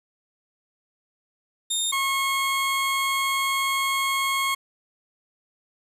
20% pulse tone pair in turn, 3659 / 1087.8 Hz, A#7 / C#6, -33 / -33 cents, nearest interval octave + major sixth, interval 2100 cents, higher first, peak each -17 / -17 dBFS, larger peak neither, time 1.7-1.92 / 1.92-4.55 s, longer second, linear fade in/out 10 ms, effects resampled to 32000 Hz + 8-bit

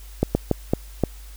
slowing click train, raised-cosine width 2 ms, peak -4 dBFS, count 5, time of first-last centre 0.23-1.037 s, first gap 120 ms, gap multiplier 1.36, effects added 50 Hz sine -38 dBFS peak until 1.36 s + white hiss -49 dBFS RMS until 1.36 s

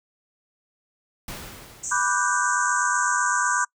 pink noise with exponential decay, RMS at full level -34 dBFS, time 1.28-2.76 s, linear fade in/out 2 ms, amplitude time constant 320 ms
pink band-pass noise, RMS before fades -31 dBFS, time 1.83-3.65 s, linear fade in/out 10 ms, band 6200 to 8000 Hz, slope 96 dB/octave
sine chord, G major seventh, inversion first, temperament equal, 987.8 / 1174.7 / 1480 / 1568 Hz, B5 / D6 / F#6 / G6, 0 / 0 / 0 / 0 cents, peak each -26 dBFS, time 1.91-3.65 s, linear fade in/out 10 ms
effects noise-tail reverb RT60 0.1 s tail -26 dB re dry

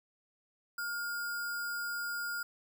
sine tone with sample-and-hold, 1418 Hz, F6, 26 cents sharp, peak -34 dBFS, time 0.78-2.43 s, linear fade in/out 5 ms, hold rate 6300 Hz, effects none

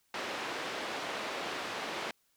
pink band-pass noise, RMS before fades -38 dBFS, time 0.14-2.11 s, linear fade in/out 2 ms, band 400 to 3700 Hz, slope 12 dB/octave, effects white hiss -73 dBFS RMS until 2.36 s

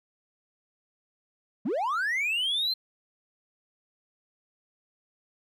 triangle linear sweep, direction up, 174.61 to 4186 Hz, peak -23 dBFS, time 1.65-2.74 s, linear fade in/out 10 ms, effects tanh soft clip ceiling -19 dBFS

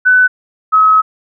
sine tone pair in turn, 1500 / 1280.6 Hz, F#6 / D#6, +23 / +49 cents, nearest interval minor third, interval 274 cents, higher first, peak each -5 dBFS, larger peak neither, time 0.05-0.28 / 0.72-1.02 s, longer second, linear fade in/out 20 ms, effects none

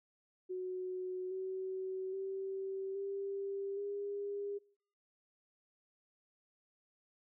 sine tone with pitch steps, 368.6 / 377.2 / 386 / 395.1 / 404.3 Hz, F#4 / F#4 / G4 / G4 / G#4, -7 / +33 / -27 / +14 / -46 cents, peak -37 dBFS, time 0.49-4.59 s, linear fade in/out 20 ms, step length 820 ms, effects noise-tail reverb RT60 0.6 s tail -26 dB re dry

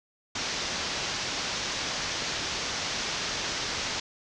white low-pass noise, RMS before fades -32 dBFS, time 0.35-4 s, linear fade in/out 5 ms, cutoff 6300 Hz, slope 48 dB/octave, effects none

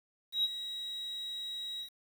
sine tone with ADSR envelope, 3832 Hz, A#7, 47 cents sharp, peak -24 dBFS, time 0.32-1.9 s, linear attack 120 ms, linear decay 32 ms, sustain -13 dB, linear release 90 ms, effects tanh soft clip ceiling -23 dBFS + 9-bit

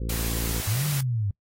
harmonic tone, 56.7 Hz, A#1, 47 cents flat, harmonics 1 / 2 / 3 / 4 / 5 / 6 / 7 / 8 / 9, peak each -28 / -34 / -38 / -40 / -42 / -44 / -45 / -46 / -47 dBFS, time 0-0.61 s, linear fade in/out 5 ms
white noise, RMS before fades -32 dBFS, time 0.09-1.01 s, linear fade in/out 5 ms
sine linear two-way sweep, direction up then down, 95.5 to 152.2 to 95.5 Hz, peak -23 dBFS, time 0.67-1.31 s, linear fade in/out 5 ms, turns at 0.86 s
effects noise-tail reverb RT60 0.1 s tail -24 dB re dry + AAC 48 kbps

